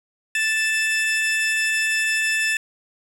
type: tone pair together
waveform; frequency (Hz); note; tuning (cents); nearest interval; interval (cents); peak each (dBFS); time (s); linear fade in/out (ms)
40% pulse; 1760 / 2637; A6 / E7; 0 / 0; perfect fifth; 700; -21; 0.35-2.57; 2
effects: low-pass 12000 Hz 12 dB/octave + 9-bit